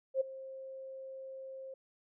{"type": "tone with ADSR envelope", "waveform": "sine", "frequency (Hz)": 531, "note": "C5", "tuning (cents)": 25, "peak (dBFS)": -25, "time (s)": [0.14, 1.74], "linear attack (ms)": 66, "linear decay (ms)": 12, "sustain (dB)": -18, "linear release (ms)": 4, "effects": []}